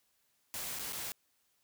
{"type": "noise with dropouts", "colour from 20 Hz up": "white", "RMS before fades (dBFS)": -40, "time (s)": [0.54, 1.12], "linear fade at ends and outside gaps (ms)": 0, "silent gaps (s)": [[0.788, 0.794], [0.924, 0.931]], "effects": ["white hiss -75 dBFS RMS until 1.63 s"]}